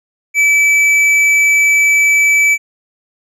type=tone with hard clipping; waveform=triangle; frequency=2305 Hz; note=D7; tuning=33 cents flat; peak=-9 dBFS; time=0.34-2.58 s; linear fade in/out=50 ms; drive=10 dB; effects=none